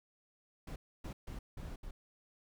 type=noise bursts at uneven times; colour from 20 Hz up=brown; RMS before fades=-44 dBFS; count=5; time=0.67-0.76 / 1.04-1.13 / 1.27-1.39 / 1.57-1.76 / 1.83-1.91 s; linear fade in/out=5 ms; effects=none